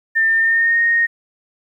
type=tone with pitch glide; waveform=sine; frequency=1798 to 1857.1 Hz; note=A6 to A#6; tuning=+37 to -7 cents; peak=-12 dBFS; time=0.15-1.07 s; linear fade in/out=20 ms; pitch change=+56 cents; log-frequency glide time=0.33-0.8 s; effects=9-bit